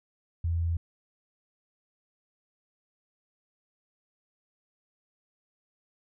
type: tone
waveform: sine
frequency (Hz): 84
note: E2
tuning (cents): +33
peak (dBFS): -25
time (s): 0.44-0.77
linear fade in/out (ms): 5
effects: none